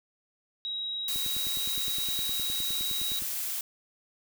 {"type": "tone", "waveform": "sine", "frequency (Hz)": 3832, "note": "A#7", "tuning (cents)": 47, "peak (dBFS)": -31, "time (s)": [0.65, 3.19], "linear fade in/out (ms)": 0}
{"type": "noise", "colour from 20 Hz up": "blue", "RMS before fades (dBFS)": -33, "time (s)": [1.08, 3.61], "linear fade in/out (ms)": 2}
{"type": "click train", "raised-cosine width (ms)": 3, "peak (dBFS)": -32, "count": 21, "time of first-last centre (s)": [1.16, 3.222], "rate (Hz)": 9.7}
{"effects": []}